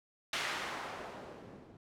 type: noise with low-pass filter sweep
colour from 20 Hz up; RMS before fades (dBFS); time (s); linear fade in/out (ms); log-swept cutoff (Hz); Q
blue; -42; 0.33-1.77; 2; 2500 to 220; 0.83
effects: none